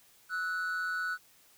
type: tone pair together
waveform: triangle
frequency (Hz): 1304.2 / 1480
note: E6 / F#6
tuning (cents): -19 / 0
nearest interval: major second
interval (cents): 219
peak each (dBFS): -37 / -30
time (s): 0.29-1.18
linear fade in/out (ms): 50
effects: white hiss -62 dBFS RMS until 1.57 s